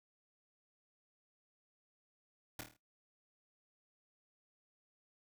pink noise with echo, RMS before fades -42 dBFS, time 2.59-2.61 s, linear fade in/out 2 ms, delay 26 ms, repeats 6, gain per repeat -5 dB, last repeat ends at 2.766 s, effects noise-tail reverb RT60 0.2 s tail -20 dB re dry + high-pass 60 Hz 12 dB/octave

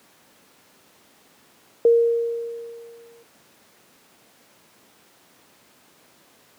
sine tone with exponential decay, 466.2 Hz, A#4, in tune, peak -10 dBFS, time 1.85-3.23 s, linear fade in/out 2 ms, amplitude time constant 300 ms, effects pink hiss -55 dBFS RMS until 6.58 s + high-pass 200 Hz 12 dB/octave

